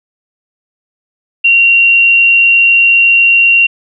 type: tone with frequency modulation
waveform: sine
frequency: 2754 Hz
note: F7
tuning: 25 cents flat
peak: -4 dBFS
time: 1.44-3.67 s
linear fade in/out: 10 ms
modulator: 68.7 Hz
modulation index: 0.22
effects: none